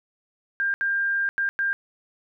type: tone bursts at uneven times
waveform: sine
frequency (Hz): 1597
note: G6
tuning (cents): +32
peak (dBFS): -21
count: 4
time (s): 0.6-0.74 / 0.81-1.29 / 1.38-1.49 / 1.59-1.73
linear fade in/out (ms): 0
effects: none